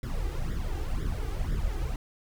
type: noise with flanger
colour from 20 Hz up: brown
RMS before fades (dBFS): -30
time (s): 0.03-1.96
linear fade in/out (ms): 2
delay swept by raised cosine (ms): 0.56 to 2.56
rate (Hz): 2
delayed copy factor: +0.8
effects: none